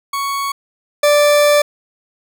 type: tone pair in turn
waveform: 40% pulse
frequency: 1113 / 587 Hz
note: C#6 / D5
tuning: +7 / -1 cents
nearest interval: major seventh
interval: 1108 cents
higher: first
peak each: -17 / -8 dBFS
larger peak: second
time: 0.13-0.52 / 1.03-1.62 s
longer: second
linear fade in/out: 5 ms
effects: none